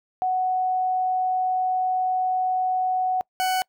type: tone pair in turn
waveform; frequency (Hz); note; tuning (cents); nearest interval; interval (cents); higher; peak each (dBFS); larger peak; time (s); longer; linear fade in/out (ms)
sine / 40% pulse; 742 / 746; F#5 / F#5; +5 / +14; unison; 9; second; -20; neither; 0.22-3.21 / 3.4-3.62; first; 0
effects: noise-tail reverb RT60 0.1 s tail -26 dB re dry